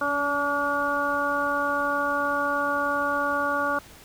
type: harmonic tone with a mistuned harmonic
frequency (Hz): 286.8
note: D4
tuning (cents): -41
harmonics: 1 / 2 / 3 / 4 / 5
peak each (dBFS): -33 / -29 / -32 / -27 / -27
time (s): 0.01-3.79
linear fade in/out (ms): 5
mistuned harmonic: 1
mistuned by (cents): -19
effects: pink hiss -48 dBFS RMS until 4.04 s